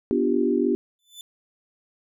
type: chord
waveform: sine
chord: G dominant seventh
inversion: first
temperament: equal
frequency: 246.9 / 293.7 / 349.2 / 392 Hz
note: B3 / D4 / F4 / G4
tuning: 0 / 0 / 0 / 0 cents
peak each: -24 / -25 / -25 / -24 dBFS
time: 0.11-0.75 s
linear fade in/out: 0 ms
type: tone with exponential growth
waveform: sawtooth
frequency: 3509 Hz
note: A7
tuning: 5 cents flat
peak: -32 dBFS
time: 0.99-1.21 s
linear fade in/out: 1 ms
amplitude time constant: 46 ms
effects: none